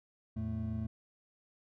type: tone cluster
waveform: triangle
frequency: 83.1 / 111 / 220.3 Hz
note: E2 / A2 / A3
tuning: +15 / +16 / +2 cents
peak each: -38 / -36 / -36 dBFS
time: 0.36-0.87 s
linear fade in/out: 10 ms
effects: none